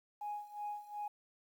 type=tone with tremolo; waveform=sine; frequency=830.6 Hz; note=G#5; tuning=in tune; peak=-36 dBFS; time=0.21-1.08 s; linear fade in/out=5 ms; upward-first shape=sine; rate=2.7 Hz; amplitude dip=85%; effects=tanh soft clip ceiling -34 dBFS + 11-bit